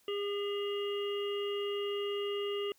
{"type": "harmonic tone", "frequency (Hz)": 405.8, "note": "G#4", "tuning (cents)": -40, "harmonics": [1, 3, 5, 7, 8], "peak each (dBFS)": [-33, -45, -49, -41, -53], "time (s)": [0.08, 2.72], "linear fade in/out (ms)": 2, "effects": ["white hiss -68 dBFS RMS until 2.78 s"]}